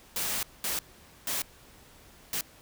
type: noise bursts at uneven times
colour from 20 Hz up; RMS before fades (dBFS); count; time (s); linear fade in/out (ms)
white; -31; 4; 0.16-0.43 / 0.64-0.79 / 1.27-1.42 / 2.33-2.41; 2
effects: pink hiss -55 dBFS RMS until 2.61 s